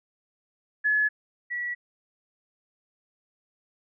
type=tone pair in turn; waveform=sine; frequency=1706 / 1938.6 Hz; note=G#6 / B6; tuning=+46 / -33 cents; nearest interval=major second; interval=221 cents; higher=second; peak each=-20 / -28 dBFS; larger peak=first; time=0.84-1.09 / 1.5-1.75 s; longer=neither; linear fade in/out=20 ms; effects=none